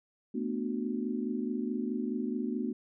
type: chord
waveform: sine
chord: B minor seventh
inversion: third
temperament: just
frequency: 222.2 / 246.9 / 296.3 / 370.4 Hz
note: A3 / B3 / D4 / F#4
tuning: +17 / 0 / +15 / +2 cents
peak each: -35 / -34 / -38 / -39 dBFS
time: 0.34-2.73 s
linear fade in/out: 10 ms
effects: none